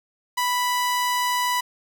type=tone; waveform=sawtooth; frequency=987.8 Hz; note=B5; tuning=in tune; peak=-17 dBFS; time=0.37-1.61 s; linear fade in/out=10 ms; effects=8-bit